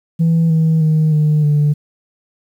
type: tone with pitch steps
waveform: sine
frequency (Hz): 164.81 / 160.4 / 156.1 / 151.92 / 147.85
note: E3 / E3 / D#3 / D#3 / D3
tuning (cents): 0 / -47 / +6 / -41 / +12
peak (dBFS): -8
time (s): 0.19-1.74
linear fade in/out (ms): 20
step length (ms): 310
effects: tanh soft clip ceiling -8 dBFS + 8-bit